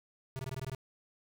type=tone bursts; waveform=square; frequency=131.7 Hz; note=C3; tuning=12 cents sharp; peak=-37 dBFS; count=8; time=0.36-0.748 s; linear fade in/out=0 ms; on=31 ms; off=20 ms; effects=none

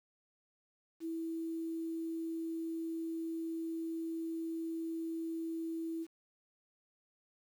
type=tone with quantisation; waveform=sine; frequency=327.9 Hz; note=E4; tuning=9 cents flat; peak=-36 dBFS; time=1-6.07 s; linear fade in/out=50 ms; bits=10; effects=none

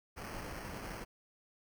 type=noise with sample-and-hold; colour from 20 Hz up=pink; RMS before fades=-44 dBFS; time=0.16-1.05 s; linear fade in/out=20 ms; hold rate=3675 Hz; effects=none

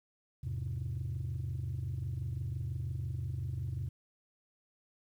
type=chord; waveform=sine; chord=E augmented; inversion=none; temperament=just; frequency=82.41 / 103.01 / 128.76 Hz; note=E2 / G#2 / B#2; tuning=0 / -14 / -27 cents; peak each=-38 / -38 / -36 dBFS; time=0.43-3.89 s; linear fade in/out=10 ms; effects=tanh soft clip ceiling -30 dBFS + 11-bit

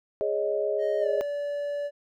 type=chord; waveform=sine; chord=Ab suspended fourth; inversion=none; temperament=equal; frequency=415.3 / 554.4 / 622.3 Hz; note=Ab4 / Db5 / Eb5; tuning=0 / 0 / 0 cents; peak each=-28 / -30 / -28 dBFS; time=0.21-1.21 s; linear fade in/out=0 ms
type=tone with pitch glide; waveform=triangle; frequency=622.3 to 577.3 Hz; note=D#5 to D5; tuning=0 to -30 cents; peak=-26 dBFS; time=0.78-1.91 s; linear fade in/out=50 ms; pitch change=-130 cents; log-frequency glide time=1-1.08 s
effects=none

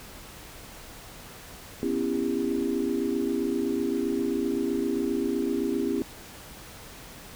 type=chord; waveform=sine; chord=C# half-diminished seventh; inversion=third; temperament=just; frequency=249.5 / 277.2 / 332.6 / 399.1 Hz; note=B3 / C#4 / E4 / G4; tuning=+18 / 0 / +16 / +31 cents; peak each=-30 dBFS; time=1.83-6.02 s; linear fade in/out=0 ms; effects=pink hiss -45 dBFS RMS until 7.35 s

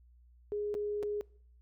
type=tone with dropouts; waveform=sine; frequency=415 Hz; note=G#4; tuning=1 cent flat; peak=-32 dBFS; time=0.52-1.21 s; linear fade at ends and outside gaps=0 ms; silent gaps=0.742-0.75 / 1.028-1.033 s; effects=noise-tail reverb RT60 0.6 s tail -24 dB re dry + added 60 Hz sine -58 dBFS peak until 1.61 s

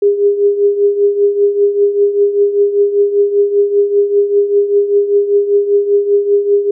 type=tone with tremolo; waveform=sine; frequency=405.9 Hz; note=G#4; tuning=40 cents flat; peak=-5 dBFS; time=0.02-6.71 s; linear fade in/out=5 ms; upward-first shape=triangle; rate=5.1 Hz; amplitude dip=75%; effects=none

